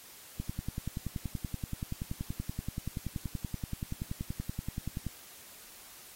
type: click train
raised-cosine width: 5 ms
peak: -22 dBFS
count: 50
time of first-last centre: 0.4-5.067 s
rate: 10.5 Hz
effects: white hiss -52 dBFS RMS until 6.15 s + AAC 48 kbps